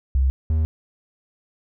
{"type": "tone pair in turn", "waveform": ["sine", "triangle"], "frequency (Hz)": [66.1, 78.82], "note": ["C2", "D#2"], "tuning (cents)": [18, 23], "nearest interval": "minor third", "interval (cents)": 305, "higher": "second", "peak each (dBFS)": -15, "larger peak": "neither", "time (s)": [[0.15, 0.3], [0.5, 0.65]], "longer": "neither", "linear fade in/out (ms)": 0, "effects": []}